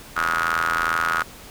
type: ring-modulated tone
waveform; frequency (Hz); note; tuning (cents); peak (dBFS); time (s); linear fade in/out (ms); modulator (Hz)
sawtooth; 82.6; E2; +4; -13; 0.16-1.23; 10; 1350
effects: pink hiss -42 dBFS RMS until 1.5 s